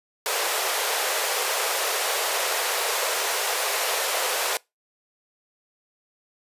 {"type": "high-pass noise", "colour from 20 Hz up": "pink", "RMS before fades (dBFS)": -25, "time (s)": [0.26, 4.57], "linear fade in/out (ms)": 0, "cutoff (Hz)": 430, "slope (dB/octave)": 48, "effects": ["noise-tail reverb RT60 0.2 s tail -23 dB re dry", "resampled to 32000 Hz"]}